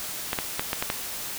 clicks, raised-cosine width 0.3 ms, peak -9 dBFS, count 6, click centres 0.331 / 0.388 / 0.595 / 0.731 / 0.825 / 0.901 s, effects white hiss -34 dBFS RMS until 1.38 s

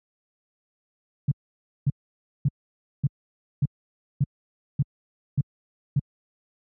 sine tone bursts, 139.6 Hz, C#3, 13 cents sharp, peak -17 dBFS, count 9, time 1.28-5.995 s, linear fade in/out 5 ms, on 35 ms, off 550 ms, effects high-pass 60 Hz 12 dB/octave

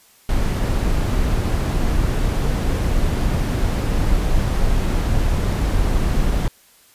brown noise, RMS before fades -18 dBFS, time 0.29-6.48 s, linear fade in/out 2 ms, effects white hiss -52 dBFS RMS until 6.94 s + resampled to 32000 Hz

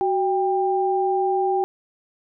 sine tone pair together, 374.4 / 793.3 Hz, F#4 / G5, +20 / +20 cents, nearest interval octave + minor second, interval 1300 cents, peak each -21 dBFS, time 0.01-1.64 s, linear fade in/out 0 ms, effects none

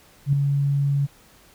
sine tone with ADSR envelope, 140.9 Hz, C#3, 29 cents sharp, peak -13 dBFS, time 0.26-1.07 s, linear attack 69 ms, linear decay 3 ms, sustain -5 dB, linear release 24 ms, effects pink hiss -53 dBFS RMS until 1.54 s

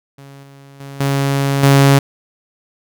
sawtooth tone with level steps, 138.59 Hz, C#3, in tune, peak -32 / -35 / -26 / -10 / -3 dBFS, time 0.18-1.99 s, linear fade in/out 5 ms, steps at 0.43 / 0.8 / 1 / 1.63 s, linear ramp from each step 5 ms, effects none

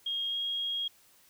sine tone with pitch glide, 3252 to 3273 Hz, G#7 to G#7, -37 to -26 cents, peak -30 dBFS, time 0.06-0.88 s, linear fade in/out 5 ms, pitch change +11 cents, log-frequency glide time 0.29-0.36 s, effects white hiss -62 dBFS RMS until 1.29 s

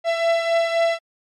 45% pulse beating tone pair, 668 / 671.8 Hz, E5 / E5, +23 / +33 cents, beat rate 3.8 Hz, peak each -18 / -24 dBFS, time 0.04-0.99 s, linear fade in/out 50 ms, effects low-pass 4000 Hz 12 dB/octave + MP3 64 kbps

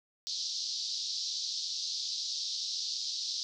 pink band-pass noise, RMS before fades -36 dBFS, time 0.27-3.43 s, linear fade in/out 0 ms, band 3900 to 5700 Hz, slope 48 dB/octave, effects none

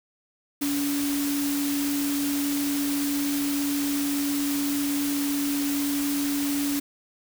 sine tone in noise, 284.6 Hz, C#4, 46 cents sharp, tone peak -24 dBFS, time 0.61-6.8 s, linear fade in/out 10 ms, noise white, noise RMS -32 dBFS, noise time 0.61-6.8 s, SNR +5 dB, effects none

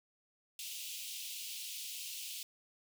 pink high-pass noise, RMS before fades -44 dBFS, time 0.59-2.43 s, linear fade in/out 2 ms, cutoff 2600 Hz, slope 48 dB/octave, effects none

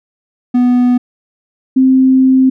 triangle / sine tone pair in turn, 246.9 / 261.6 Hz, B3 / C4, 0 / 0 cents, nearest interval minor second, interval 100 cents, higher second, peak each -5 dBFS, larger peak neither, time 0.54-0.98 / 1.76-2.5 s, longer second, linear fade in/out 10 ms, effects none

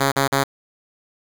5% pulse tone bursts, 137.5 Hz, C#3, 14 cents flat, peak -5 dBFS, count 3, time 0-0.44 s, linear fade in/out 10 ms, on 120 ms, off 40 ms, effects 7-bit

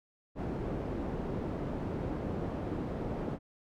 white low-pass noise, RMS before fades -36 dBFS, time 0.35-3.39 s, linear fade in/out 50 ms, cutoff 390 Hz, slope 12 dB/octave, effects none

